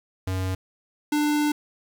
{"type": "tone pair in turn", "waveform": "square", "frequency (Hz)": [93.6, 297.2], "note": ["F#2", "D4"], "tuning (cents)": [20, 21], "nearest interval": "octave + minor sixth", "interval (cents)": 2001, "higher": "second", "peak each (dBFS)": [-25, -21], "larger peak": "second", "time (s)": [[0.27, 0.55], [1.12, 1.52]], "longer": "second", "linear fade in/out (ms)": 5, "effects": ["8-bit"]}